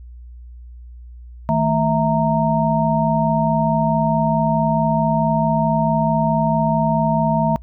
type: tone cluster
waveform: sine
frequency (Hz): 157 / 221.6 / 656 / 925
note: D#3 / A3 / E5 / A#5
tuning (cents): +16 / +13 / -9 / -14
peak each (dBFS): -20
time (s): 1.49-7.56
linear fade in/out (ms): 0
effects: noise-tail reverb RT60 0.1 s tail -24 dB re dry + added 60 Hz sine -35 dBFS peak until 7.62 s